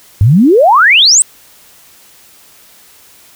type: exponential sweep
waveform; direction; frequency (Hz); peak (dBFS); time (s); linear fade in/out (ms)
sine; up; 92.4 to 8540; -3; 0.21-1.22; 0
effects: white hiss -42 dBFS RMS until 3.35 s